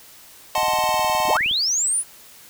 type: chord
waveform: square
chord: D# diminished seventh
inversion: none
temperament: equal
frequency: 622.3 / 740 / 880 / 1046.5 Hz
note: D#5 / F#5 / A5 / C6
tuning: 0 / 0 / 0 / 0 cents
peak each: -26 / -25 / -23 / -25 dBFS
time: 0.55-1.37 s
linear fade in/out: 2 ms
type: click train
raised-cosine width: 3 ms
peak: -27 dBFS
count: 19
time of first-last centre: 0.58-1.513 s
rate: 19.3 Hz
type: linear sweep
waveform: sine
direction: up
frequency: 58 to 10220 Hz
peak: -18 dBFS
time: 1.27-2.04 s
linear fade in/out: 50 ms
effects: white hiss -46 dBFS RMS until 2.49 s